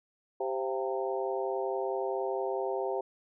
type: harmonic tone with a mistuned harmonic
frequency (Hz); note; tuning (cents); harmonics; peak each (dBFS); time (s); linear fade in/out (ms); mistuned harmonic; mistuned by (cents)
130.81; C3; 0; 3 / 4 / 5 / 6 / 7; -33 / -35 / -37 / -39 / -40; 0.4-3.01; 5; 5; +68
effects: none